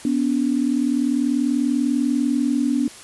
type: tone pair together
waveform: sine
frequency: 246.9 / 287.1 Hz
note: B3 / D4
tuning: 0 / -39 cents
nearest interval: minor third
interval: 261 cents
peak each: -20 dBFS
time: 0.05-2.88 s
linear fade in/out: 2 ms
effects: white hiss -41 dBFS RMS until 3.03 s + resampled to 24000 Hz